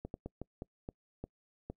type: slowing click train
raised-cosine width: 2 ms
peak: -27 dBFS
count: 8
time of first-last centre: 0.05-1.7 s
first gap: 91 ms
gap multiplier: 1.31
effects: noise-tail reverb RT60 0.1 s tail -26 dB re dry